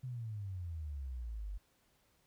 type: exponential sweep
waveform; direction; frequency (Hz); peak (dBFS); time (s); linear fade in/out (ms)
sine; down; 130.81 to 47.06; -39; 0.03-1.58; 10
effects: pink hiss -73 dBFS RMS until 2.26 s